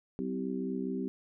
harmonic tone with a mistuned harmonic, 64.6 Hz, C2, 21 cents flat, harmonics 3 / 4 / 5 / 6, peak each -37 / -35 / -42 / -38 dBFS, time 0.19-1.08 s, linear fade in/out 0 ms, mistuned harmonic 3, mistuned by -29 cents, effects none

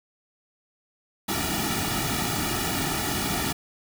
pink noise with comb filter, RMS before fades -27 dBFS, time 1.28-3.53 s, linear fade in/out 10 ms, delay 1.9 ms, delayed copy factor -0.95, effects none

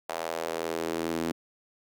sawtooth tone with high-pass filter sweep, 82.41 Hz, E2, in tune, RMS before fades -32 dBFS, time 0.09-1.32 s, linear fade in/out 5 ms, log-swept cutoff 670 to 270 Hz, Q 2.2, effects none

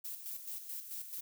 violet noise with tremolo, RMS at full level -42 dBFS, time 0.04-1.21 s, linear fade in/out 10 ms, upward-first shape square, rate 4.6 Hz, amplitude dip 55%, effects none

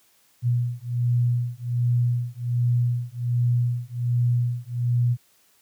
sine beating tone pair, 120.5 / 121.8 Hz, B2 / B2, -42 / -24 cents, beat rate 1.3 Hz, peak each -23 dBFS, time 0.42-5.17 s, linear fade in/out 50 ms, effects white hiss -61 dBFS RMS until 5.61 s + high-pass 60 Hz 12 dB/octave

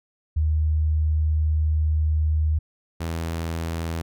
sine / sawtooth tone pair in turn, 77.4 / 82.53 Hz, D#2 / E2, -9 / +3 cents, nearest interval minor second, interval 112 cents, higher second, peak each -18 / -22 dBFS, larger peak first, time 0.36-2.59 / 3-4.02 s, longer first, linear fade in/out 10 ms, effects none

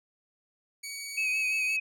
15% pulse tone, 2256 Hz, C#7, 30 cents sharp, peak -30 dBFS, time 0.83-1.77 s, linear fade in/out 10 ms
sine tone with vibrato, 2548 Hz, D#7, 41 cents sharp, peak -26 dBFS, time 1.17-1.8 s, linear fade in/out 10 ms, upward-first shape sine, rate 5.8 Hz, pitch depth 36 cents each way
effects none

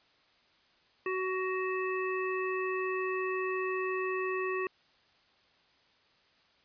harmonic tone, 373.8 Hz, F#4, 18 cents sharp, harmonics 1 / 3 / 5 / 7, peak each -32 / -37 / -39 / -40 dBFS, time 1.06-4.67 s, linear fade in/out 2 ms, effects white hiss -66 dBFS RMS until 6.64 s + resampled to 11025 Hz

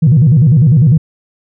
sine tone with vibrato, 138.59 Hz, C#3, in tune, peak -3 dBFS, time 0.02-0.98 s, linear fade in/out 10 ms, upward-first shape square, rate 10 Hz, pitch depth 250 cents each way, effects tanh soft clip ceiling 0 dBFS

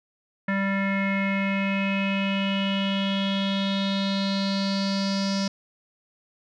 square tone with low-pass filter sweep, 196 Hz, G3, in tune, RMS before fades -25 dBFS, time 0.48-5.48 s, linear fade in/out 5 ms, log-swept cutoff 1900 to 5200 Hz, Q 6.2, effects none

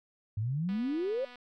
sine exponential sweep, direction up, 100 to 556 Hz, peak -29 dBFS, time 0.37-1.25 s, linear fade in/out 5 ms
click train, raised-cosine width 0.3 ms, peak -35 dBFS, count 165, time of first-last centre 0.69-1.357 s, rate 246 Hz
effects none

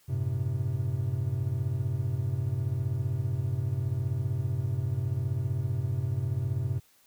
triangle chord, F# diminished, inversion none, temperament equal with one note detuned, 94.93 / 110 / 130.81 Hz, F#2 / A2 / C3, +45 / 0 / 0 cents, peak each -30 / -31 / -28 dBFS, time 0.08-6.8 s, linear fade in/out 20 ms, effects white hiss -63 dBFS RMS until 7.06 s

